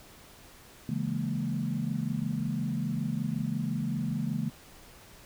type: chord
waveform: sine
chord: A# half-diminished seventh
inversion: first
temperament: equal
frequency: 138.59 / 164.81 / 207.7 / 233.1 Hz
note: C#3 / E3 / G#3 / A#3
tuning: 0 / 0 / 0 / 0 cents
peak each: -34 dBFS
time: 0.89-4.5 s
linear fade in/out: 2 ms
effects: pink hiss -53 dBFS RMS until 5.25 s